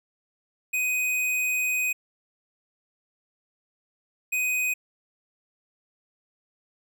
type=tone bursts at uneven times; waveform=square; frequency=2500 Hz; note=D#7; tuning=8 cents sharp; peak=-24 dBFS; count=2; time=0.73-1.93 / 4.32-4.74 s; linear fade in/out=10 ms; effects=none